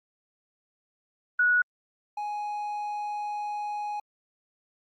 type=tone pair in turn; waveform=sine / triangle; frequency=1464 / 833 Hz; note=F#6 / G#5; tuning=-19 / +5 cents; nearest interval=minor seventh; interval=976 cents; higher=first; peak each=-19 / -28 dBFS; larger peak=first; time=1.39-1.62 / 2.17-4 s; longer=second; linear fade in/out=5 ms; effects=Opus 48 kbps